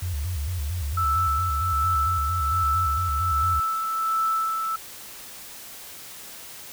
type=tone with vibrato; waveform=sine; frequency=80.2 Hz; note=E2; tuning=47 cents flat; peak=-25 dBFS; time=0.02-3.6 s; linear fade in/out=5 ms; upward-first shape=square; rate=4.4 Hz; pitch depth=190 cents each way
type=tone with tremolo; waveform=sine; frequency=1318.5 Hz; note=E6; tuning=in tune; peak=-20 dBFS; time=0.97-4.76 s; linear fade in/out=5 ms; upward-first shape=sine; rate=1.3 Hz; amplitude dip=40%
effects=white hiss -41 dBFS RMS until 6.72 s